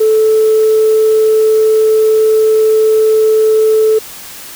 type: tone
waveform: sine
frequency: 436.5 Hz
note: A4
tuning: 14 cents flat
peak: -5 dBFS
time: 0-3.99 s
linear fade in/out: 10 ms
effects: tanh soft clip ceiling -2 dBFS + white hiss -30 dBFS RMS until 4.55 s